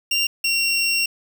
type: tone pair in turn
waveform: 25% pulse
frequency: 2776 / 2743 Hz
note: F7 / F7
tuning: -11 / -32 cents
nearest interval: unison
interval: 21 cents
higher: first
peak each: -14 dBFS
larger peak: neither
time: 0.11-0.27 / 0.44-1.06 s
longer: second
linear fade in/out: 5 ms
effects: 7-bit